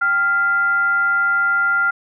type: tone with frequency modulation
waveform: sine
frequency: 1396.9 Hz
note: F6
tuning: in tune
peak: -14 dBFS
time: 0.01-1.91 s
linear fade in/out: 10 ms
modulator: 612 Hz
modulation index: 0.3
effects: none